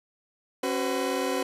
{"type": "tone cluster", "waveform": "30% pulse", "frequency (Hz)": [272, 374, 505], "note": ["C#4", "F#4", "B4"], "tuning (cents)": [-33, 19, 39], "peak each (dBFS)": [-28, -28, -27], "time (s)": [0.63, 1.43], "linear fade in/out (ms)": 5, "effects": ["resampled to 32000 Hz"]}